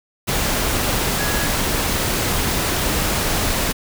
sine tone in noise, 1673 Hz, G#6, 12 cents sharp, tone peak -27 dBFS, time 1.18-1.48 s, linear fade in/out 20 ms, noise pink, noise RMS -20 dBFS, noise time 0.27-3.73 s, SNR -10 dB, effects none

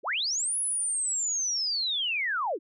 sine linear two-way sweep, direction up then down, 261.8 to 10500 to 261.8 Hz, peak -26 dBFS, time 0.03-2.59 s, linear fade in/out 50 ms, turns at 0.58 s, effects none

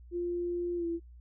sine tone with pitch glide, 349.2 to 336.7 Hz, F4 to E4, 0 to +37 cents, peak -30 dBFS, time 0.11-1 s, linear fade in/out 50 ms, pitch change -63 cents, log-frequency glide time 0.76-0.86 s, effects noise-tail reverb RT60 0.1 s tail -25 dB re dry + added 60 Hz sine -49 dBFS peak until 1.2 s

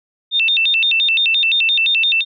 sine tone with vibrato, 3117 Hz, G7, 11 cents flat, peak -12 dBFS, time 0.31-2.25 s, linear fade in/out 50 ms, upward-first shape square, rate 5.8 Hz, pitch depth 270 cents each way, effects none

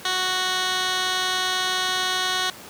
15% pulse tone with band-pass filter, 370 Hz, F#4, in tune, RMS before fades -24 dBFS, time 0.05-2.5 s, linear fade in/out 2 ms, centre 3400 Hz, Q 1.1, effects pink hiss -41 dBFS RMS until 2.69 s + high-pass 150 Hz 12 dB/octave

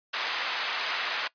white band-pass noise, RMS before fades -31 dBFS, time 0.13-1.28 s, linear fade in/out 10 ms, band 810 to 3200 Hz, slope 12 dB/octave, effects noise-tail reverb RT60 0.1 s tail -20 dB re dry + resampled to 11025 Hz

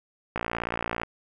click train, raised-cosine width 0.5 ms, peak -13 dBFS, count 40, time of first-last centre 0.36-1.034 s, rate 57.9 Hz, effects 9-bit

